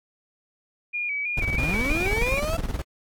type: tone with vibrato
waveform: sine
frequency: 2352 Hz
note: D7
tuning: 2 cents sharp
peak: -25 dBFS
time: 0.93-2.41 s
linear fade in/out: 20 ms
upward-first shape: square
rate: 3.1 Hz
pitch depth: 53 cents each way
type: noise with tremolo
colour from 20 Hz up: brown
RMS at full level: -25 dBFS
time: 1.37-2.82 s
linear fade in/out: 5 ms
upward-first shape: square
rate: 19 Hz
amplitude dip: 70%
type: linear sweep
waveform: 35% pulse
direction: up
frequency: 107.2 to 674 Hz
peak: -25 dBFS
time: 1.58-2.57 s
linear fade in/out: 5 ms
effects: AAC 64 kbps